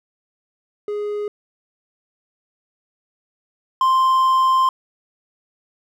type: tone pair in turn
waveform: triangle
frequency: 415.3 / 1046.5 Hz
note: G#4 / C6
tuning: 0 / 0 cents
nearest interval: octave + major third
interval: 1600 cents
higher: second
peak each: -20 / -11 dBFS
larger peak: second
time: 0.88-1.28 / 3.81-4.69 s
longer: second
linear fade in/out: 2 ms
effects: none